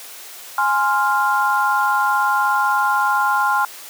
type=chord; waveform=sine; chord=F minor; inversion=first; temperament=equal; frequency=830.6 / 1046.5 / 1396.9 Hz; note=Ab5 / C6 / F6; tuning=0 / 0 / 0 cents; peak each=-19 dBFS; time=0.58-3.65 s; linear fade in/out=2 ms; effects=white hiss -37 dBFS RMS until 3.89 s + high-pass 400 Hz 12 dB/octave